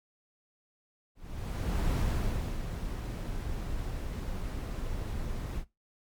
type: noise with ADSR envelope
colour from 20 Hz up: brown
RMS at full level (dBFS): -27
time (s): 1.15-5.65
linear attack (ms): 780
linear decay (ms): 670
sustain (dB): -8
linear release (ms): 72
effects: noise-tail reverb RT60 0.2 s tail -18 dB re dry + MP3 96 kbps